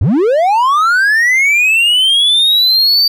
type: linear sweep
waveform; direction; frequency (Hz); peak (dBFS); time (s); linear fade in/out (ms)
triangle; up; 69.3 to 4642; -6; 0.01-3.08; 5
effects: none